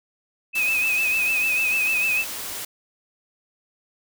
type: tone with vibrato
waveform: sine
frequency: 2561 Hz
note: D#7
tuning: 49 cents sharp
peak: -19 dBFS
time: 0.53-2.25 s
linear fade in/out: 50 ms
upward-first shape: sine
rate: 6.7 Hz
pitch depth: 59 cents each way
type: band-stop noise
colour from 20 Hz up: white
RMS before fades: -32 dBFS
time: 0.55-2.65 s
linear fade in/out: 5 ms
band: 120 to 170 Hz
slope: 96 dB/octave
effects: none